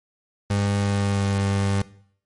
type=tone with pitch glide; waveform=30% pulse; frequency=100.9 to 98.88 Hz; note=G#2 to G2; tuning=-49 to +15 cents; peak=-17 dBFS; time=0.5-1.82 s; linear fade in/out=5 ms; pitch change=-36 cents; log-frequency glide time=0.77-1.4 s; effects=noise-tail reverb RT60 0.6 s tail -19 dB re dry + MP3 48 kbps